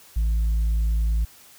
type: tone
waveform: sine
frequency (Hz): 55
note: A1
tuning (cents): 0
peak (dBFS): -16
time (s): 0.16-1.25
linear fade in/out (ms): 10
effects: tanh soft clip ceiling -18 dBFS + white hiss -50 dBFS RMS until 1.58 s